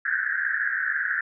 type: band-pass noise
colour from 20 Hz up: pink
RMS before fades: -26 dBFS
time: 0.05-1.21 s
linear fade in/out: 5 ms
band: 1500 to 1800 Hz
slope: 96 dB/octave
effects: none